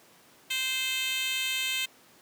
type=tone with high-pass filter; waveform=10% pulse; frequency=521 Hz; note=C5; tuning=7 cents flat; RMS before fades=-30 dBFS; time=0.5-1.86 s; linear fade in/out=10 ms; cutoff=2900 Hz; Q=1.9; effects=pink hiss -57 dBFS RMS until 2.21 s + high-pass 200 Hz 12 dB/octave